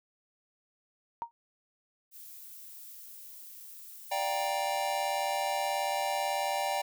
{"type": "tone with exponential decay", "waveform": "sine", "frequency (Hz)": 932.3, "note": "A#5", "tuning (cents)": 0, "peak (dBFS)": -28, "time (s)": [1.22, 1.31], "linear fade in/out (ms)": 0, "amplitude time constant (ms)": 19}
{"type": "noise", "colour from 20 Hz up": "violet", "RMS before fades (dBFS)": -48, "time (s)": [2.11, 4.51], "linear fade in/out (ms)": 50}
{"type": "chord", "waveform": "square", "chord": "G minor seventh", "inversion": "second", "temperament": "just", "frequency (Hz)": [588, 705.6, 784, 940.8], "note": ["D5", "F5", "G5", "Bb5"], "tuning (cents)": [2, 18, 0, 16], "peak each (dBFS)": [-36, -39, -33, -37], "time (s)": [4.11, 6.82], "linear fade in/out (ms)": 10}
{"effects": []}